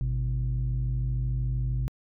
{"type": "tone pair together", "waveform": "sine", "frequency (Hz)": [53.1, 126.3], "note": ["G#1", "B2"], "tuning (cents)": [39, 39], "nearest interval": "octave + minor third", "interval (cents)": 1500, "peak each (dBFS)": -26, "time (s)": [0.01, 1.88], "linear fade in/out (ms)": 0, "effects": ["tanh soft clip ceiling -21 dBFS"]}